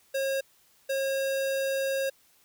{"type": "tone pair in turn", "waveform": "square", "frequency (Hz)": [541, 541], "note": ["C#5", "C#5"], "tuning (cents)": [-42, -42], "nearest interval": "unison", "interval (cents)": 0, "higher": "neither", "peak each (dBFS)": -27, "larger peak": "neither", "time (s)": [[0.14, 0.41], [0.89, 2.1]], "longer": "second", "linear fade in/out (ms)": 10, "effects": ["white hiss -63 dBFS RMS until 2.44 s"]}